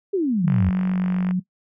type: exponential sweep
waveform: sine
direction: down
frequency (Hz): 415.3 to 80.1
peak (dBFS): -18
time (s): 0.13-0.7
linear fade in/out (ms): 10
type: tone with pitch glide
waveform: sine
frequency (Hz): 185 to 182.56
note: F#3 to F#3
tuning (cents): 0 to -23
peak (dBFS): -18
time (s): 0.44-1.4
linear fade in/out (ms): 10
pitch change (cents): -23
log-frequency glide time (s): 0.88-1.08
type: click train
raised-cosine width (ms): 0.5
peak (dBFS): -19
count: 41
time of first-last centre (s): 0.48-1.31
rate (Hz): 48.2
effects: noise-tail reverb RT60 0.1 s tail -18 dB re dry